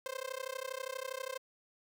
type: tone with amplitude modulation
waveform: sawtooth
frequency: 523.3 Hz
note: C5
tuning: in tune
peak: -31 dBFS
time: 0.06-1.38 s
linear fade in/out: 0 ms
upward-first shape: sine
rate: 32.4 Hz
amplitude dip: 100%
effects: none